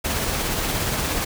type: noise with tremolo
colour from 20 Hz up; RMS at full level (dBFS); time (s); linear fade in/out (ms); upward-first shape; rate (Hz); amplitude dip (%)
pink; -23; 0.04-1.25; 10; sine; 17; 25
effects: none